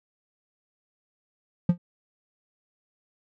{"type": "tone with exponential decay", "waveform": "triangle", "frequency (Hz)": 174.61, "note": "F3", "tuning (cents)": 0, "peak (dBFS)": -11, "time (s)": [1.69, 1.78], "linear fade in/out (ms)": 5, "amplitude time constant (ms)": 18, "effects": []}